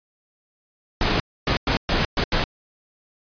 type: noise bursts at uneven times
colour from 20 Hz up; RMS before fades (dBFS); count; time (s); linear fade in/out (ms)
pink; -20; 6; 1.01-1.2 / 1.47-1.57 / 1.67-1.77 / 1.89-2.05 / 2.17-2.24 / 2.32-2.44; 2
effects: resampled to 11025 Hz